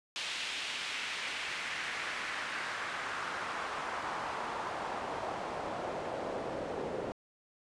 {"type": "noise with band-pass filter sweep", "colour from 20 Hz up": "pink", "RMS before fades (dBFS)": -38, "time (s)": [0.16, 7.12], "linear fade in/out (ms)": 0, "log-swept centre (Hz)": [3200, 460], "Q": 1.5, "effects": ["resampled to 22050 Hz"]}